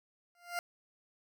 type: tone with exponential growth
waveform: 20% pulse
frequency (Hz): 698.5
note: F5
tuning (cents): 0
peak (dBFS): -26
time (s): 0.35-0.59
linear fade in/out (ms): 1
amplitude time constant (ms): 52
effects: none